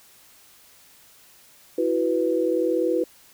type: chord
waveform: sine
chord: E suspended second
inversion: none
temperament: equal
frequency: 329.6 / 370 / 493.9 Hz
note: E4 / F#4 / B4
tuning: 0 / 0 / 0 cents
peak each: -24 / -25 / -23 dBFS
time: 1.78-3.04 s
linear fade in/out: 5 ms
effects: white hiss -53 dBFS RMS until 3.33 s